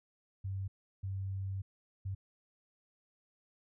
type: tone bursts at uneven times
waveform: sine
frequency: 96.6 Hz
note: G2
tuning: 25 cents flat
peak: -35 dBFS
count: 3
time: 0.44-0.68 / 1.03-1.62 / 2.05-2.15 s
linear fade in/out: 10 ms
effects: none